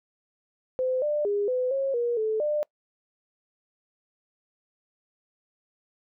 sine tone with pitch steps, 513 / 595 / 408.2 / 505 / 543 / 476.8 / 436.1 / 598 Hz, C5 / D5 / G#4 / B4 / C#5 / A#4 / A4 / D5, -34 / +22 / -30 / +39 / -36 / +39 / -15 / +31 cents, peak -23 dBFS, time 0.79-2.63 s, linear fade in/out 0 ms, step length 230 ms, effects noise-tail reverb RT60 0.1 s tail -25 dB re dry

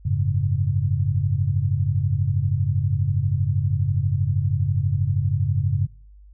sine chord, F# suspended second, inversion none, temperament equal with one note detuned, 92.5 / 104.97 / 138.59 Hz, F#2 / G#2 / C#3, 0 / +19 / 0 cents, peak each -23 dBFS, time 0.05-5.87 s, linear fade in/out 10 ms, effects noise-tail reverb RT60 0.5 s tail -25 dB re dry + added 50 Hz sine -44 dBFS peak until 6.33 s

